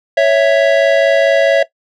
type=tone pair together; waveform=square; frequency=554.8 / 659.3 Hz; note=C#5 / E5; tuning=+1 / 0 cents; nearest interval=minor third; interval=299 cents; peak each=-11 dBFS; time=0.17-1.63 s; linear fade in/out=5 ms; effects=noise-tail reverb RT60 0.1 s tail -17 dB re dry + low-pass 3000 Hz 12 dB/octave